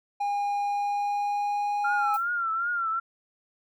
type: tone with pitch glide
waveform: triangle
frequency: 813 to 823.9 Hz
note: G#5 to G#5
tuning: -37 to -14 cents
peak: -23 dBFS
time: 0.2-2.17 s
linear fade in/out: 10 ms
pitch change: +23 cents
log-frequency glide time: 0.63-1.95 s
type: tone with vibrato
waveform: sine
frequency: 1374 Hz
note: F6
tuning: 29 cents flat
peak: -25 dBFS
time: 1.84-3 s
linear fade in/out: 10 ms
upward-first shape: triangle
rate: 2.6 Hz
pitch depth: 91 cents each way
type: noise with exponential decay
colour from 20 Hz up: violet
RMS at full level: -40 dBFS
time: 2.14-2.32 s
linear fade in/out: 1 ms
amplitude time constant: 37 ms
effects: none